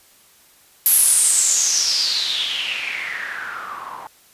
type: noise with low-pass filter sweep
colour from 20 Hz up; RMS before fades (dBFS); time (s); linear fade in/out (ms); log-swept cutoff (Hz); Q
blue; -20; 0.86-4.07; 0; 12000 to 920; 7
effects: white hiss -52 dBFS RMS until 4.33 s + resampled to 32000 Hz